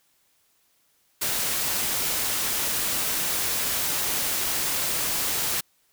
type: noise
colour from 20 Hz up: white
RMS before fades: -26 dBFS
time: 1.21-5.61 s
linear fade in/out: 10 ms
effects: white hiss -66 dBFS RMS until 5.92 s